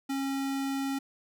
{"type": "tone", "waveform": "square", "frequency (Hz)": 272.7, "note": "C#4", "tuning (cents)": -28, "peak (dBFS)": -30, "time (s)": [0.09, 0.99], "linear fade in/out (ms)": 10, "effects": []}